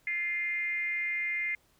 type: tone with frequency modulation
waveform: sine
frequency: 2093 Hz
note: C7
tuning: in tune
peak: -29 dBFS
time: 0.07-1.55 s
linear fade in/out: 2 ms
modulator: 356 Hz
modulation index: 0.49
effects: pink hiss -67 dBFS RMS until 1.79 s